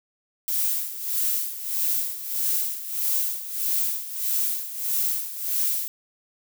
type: noise with tremolo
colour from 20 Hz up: violet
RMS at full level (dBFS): -23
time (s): 0.48-5.88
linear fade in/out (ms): 0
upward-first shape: sine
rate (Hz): 1.6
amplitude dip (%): 75
effects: none